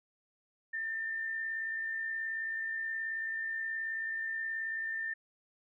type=tone with amplitude modulation; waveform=sine; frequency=1797 Hz; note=A6; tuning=36 cents sharp; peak=-32 dBFS; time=0.73-5.14 s; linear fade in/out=10 ms; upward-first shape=sine; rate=58.7 Hz; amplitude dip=35%; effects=none